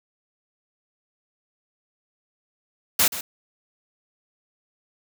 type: noise with echo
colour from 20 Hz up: white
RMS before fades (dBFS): -18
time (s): 2.99-3.08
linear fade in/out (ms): 5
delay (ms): 130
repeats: 1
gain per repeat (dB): -13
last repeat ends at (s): 3.21
effects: none